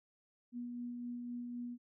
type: tone with tremolo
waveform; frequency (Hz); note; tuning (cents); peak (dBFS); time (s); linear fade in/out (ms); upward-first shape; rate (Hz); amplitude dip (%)
sine; 242; B3; -35; -39; 0.52-1.78; 50; sine; 3.9; 25
effects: none